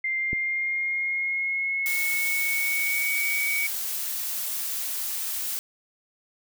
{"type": "tone with pitch glide", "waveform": "sine", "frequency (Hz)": [2096, 2259], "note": ["C7", "C#7"], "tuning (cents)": [2, 32], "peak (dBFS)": -24, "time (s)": [0.04, 3.67], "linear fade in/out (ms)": 5, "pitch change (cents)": 130, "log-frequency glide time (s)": [0.17, 3.28]}
{"type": "click", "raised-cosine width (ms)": 3, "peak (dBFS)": -19, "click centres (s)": 0.331}
{"type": "noise", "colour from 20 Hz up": "blue", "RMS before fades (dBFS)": -30, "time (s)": [1.86, 5.59], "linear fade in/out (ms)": 0}
{"effects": []}